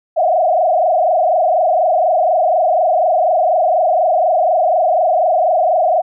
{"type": "tone with frequency modulation", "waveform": "sine", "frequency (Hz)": 683, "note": "F5", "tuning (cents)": -39, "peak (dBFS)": -10, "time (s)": [0.16, 6.02], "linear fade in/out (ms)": 20, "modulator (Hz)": 24.1, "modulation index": 2.7, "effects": []}